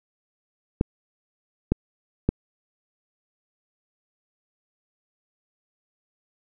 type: clicks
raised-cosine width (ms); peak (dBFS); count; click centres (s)
3; -6; 3; 0.811 / 1.72 / 2.29
effects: none